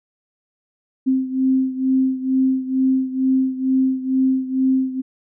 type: beating tone pair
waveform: sine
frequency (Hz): 261.6 / 263.8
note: C4 / C4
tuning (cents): 0 / +14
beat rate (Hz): 2.2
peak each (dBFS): -17 / -21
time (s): 1.06-5.02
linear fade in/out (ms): 20
effects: none